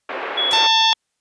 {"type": "band-pass noise", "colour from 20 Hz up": "pink", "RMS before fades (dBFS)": -27, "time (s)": [0.09, 0.67], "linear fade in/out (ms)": 5, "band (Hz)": [390, 2500], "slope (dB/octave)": 24}
{"type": "tone", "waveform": "sine", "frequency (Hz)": 3369, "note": "G#7", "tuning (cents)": 24, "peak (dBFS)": -17, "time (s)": [0.37, 0.94], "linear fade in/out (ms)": 10}
{"type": "noise with exponential decay", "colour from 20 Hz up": "white", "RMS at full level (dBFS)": -28, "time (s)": [0.51, 0.73], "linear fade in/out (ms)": 0, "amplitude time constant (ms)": 47}
{"type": "harmonic tone", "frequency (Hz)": 893, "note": "A5", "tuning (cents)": 25, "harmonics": [1, 2, 3, 4, 5, 6, 7], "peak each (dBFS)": [-17, -26, -24, -20, -25, -26, -33], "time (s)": [0.53, 0.93], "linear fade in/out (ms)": 0}
{"effects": ["white hiss -73 dBFS RMS until 1.2 s", "resampled to 22050 Hz"]}